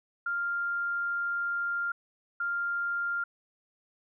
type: tone bursts at uneven times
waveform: sine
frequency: 1396.9 Hz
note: F6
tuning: in tune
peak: -28 dBFS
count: 2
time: 0.26-1.92 / 2.4-3.24 s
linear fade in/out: 5 ms
effects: none